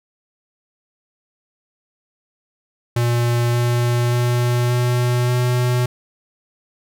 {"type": "tone with pitch steps", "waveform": "square", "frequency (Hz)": [119.5, 120.54, 121.59, 122.65, 123.71], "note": ["A#2", "B2", "B2", "B2", "B2"], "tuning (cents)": [43, -42, -27, -12, 3], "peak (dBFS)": -16, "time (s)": [2.96, 5.86], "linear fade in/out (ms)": 5, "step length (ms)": 580, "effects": []}